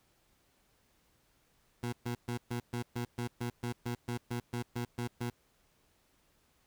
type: tone bursts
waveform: 20% pulse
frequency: 120 Hz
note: B2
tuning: 49 cents flat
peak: -29 dBFS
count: 16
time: 1.83-5.3 s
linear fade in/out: 5 ms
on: 95 ms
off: 130 ms
effects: pink hiss -71 dBFS RMS until 6.66 s